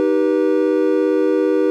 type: chord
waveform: triangle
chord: Eb augmented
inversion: none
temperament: just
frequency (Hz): 311.1 / 388.9 / 486.1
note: Eb4 / G4 / B4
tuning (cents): 0 / -14 / -28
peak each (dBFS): -16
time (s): 0-1.7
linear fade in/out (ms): 0
effects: none